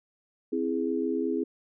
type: chord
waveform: sine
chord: C augmented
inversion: none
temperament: equal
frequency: 261.6 / 329.6 / 415.3 Hz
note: C4 / E4 / G#4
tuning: 0 / 0 / 0 cents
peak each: -30 dBFS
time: 0.52-1.44 s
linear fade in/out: 10 ms
effects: none